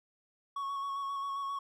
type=tone with vibrato; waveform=triangle; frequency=1108.7 Hz; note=C#6; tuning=in tune; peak=-32 dBFS; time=0.56-1.59 s; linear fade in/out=5 ms; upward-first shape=square; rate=7.5 Hz; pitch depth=17 cents each way; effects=none